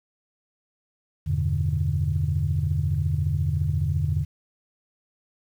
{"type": "chord", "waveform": "sine", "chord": "E minor seventh", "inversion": "none", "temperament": "equal with one note detuned", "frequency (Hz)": [83.61, 98, 123.47, 146.83], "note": ["E2", "G2", "B2", "D3"], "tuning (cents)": [25, 0, 0, 0], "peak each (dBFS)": [-25, -27, -30, -25], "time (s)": [1.26, 4.25], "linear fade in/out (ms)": 20, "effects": ["tanh soft clip ceiling -12 dBFS", "9-bit"]}